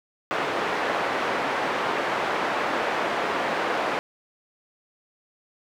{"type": "band-pass noise", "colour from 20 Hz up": "pink", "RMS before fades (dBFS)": -26, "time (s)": [0.31, 3.99], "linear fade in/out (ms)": 0, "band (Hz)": [450, 1900], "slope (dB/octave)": 12, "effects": []}